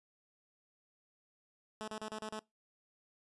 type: tone bursts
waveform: 10% pulse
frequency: 216.2 Hz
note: A3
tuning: 30 cents flat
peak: -32 dBFS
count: 6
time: 1.81-2.392 s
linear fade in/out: 0 ms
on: 67 ms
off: 36 ms
effects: noise-tail reverb RT60 0.2 s tail -23 dB re dry + resampled to 24000 Hz